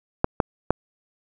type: clicks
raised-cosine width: 1 ms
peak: -3 dBFS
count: 3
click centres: 0.244 / 0.402 / 0.706 s
effects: none